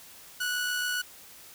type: tone with amplitude modulation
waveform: sawtooth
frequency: 1472 Hz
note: F#6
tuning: 9 cents flat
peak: -23 dBFS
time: 0.4-1.02 s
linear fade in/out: 10 ms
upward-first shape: sine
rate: 67.1 Hz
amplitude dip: 30%
effects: white hiss -50 dBFS RMS until 1.54 s